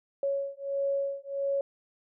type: beating tone pair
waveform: sine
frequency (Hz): 554.4 / 555.9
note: C#5 / C#5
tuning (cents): 0 / +5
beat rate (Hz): 1.5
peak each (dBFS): -31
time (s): 0.23-1.61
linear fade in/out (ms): 2
effects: none